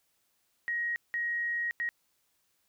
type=tone bursts at uneven times; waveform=sine; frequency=1888 Hz; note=A#6; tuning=22 cents sharp; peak=-29 dBFS; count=3; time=0.68-0.96 / 1.14-1.71 / 1.8-1.89 s; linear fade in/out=0 ms; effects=white hiss -74 dBFS RMS until 2.68 s